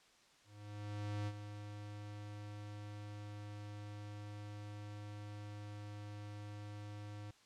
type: tone with ADSR envelope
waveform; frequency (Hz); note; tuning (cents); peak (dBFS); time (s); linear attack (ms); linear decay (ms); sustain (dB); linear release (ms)
square; 103.83; G#2; 0; -38; 0.44-7.31; 830; 52; -9; 5
effects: white hiss -67 dBFS RMS until 7.45 s + low-pass 6000 Hz 12 dB/octave